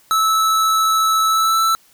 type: tone with pitch glide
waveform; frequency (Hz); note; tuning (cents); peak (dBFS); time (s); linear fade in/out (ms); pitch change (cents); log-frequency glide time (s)
square; 1307 to 1324.5; E6 to E6; -15 to +8; -14; 0.11-1.75; 0; +23; 1.27-1.6
effects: white hiss -53 dBFS RMS until 1.93 s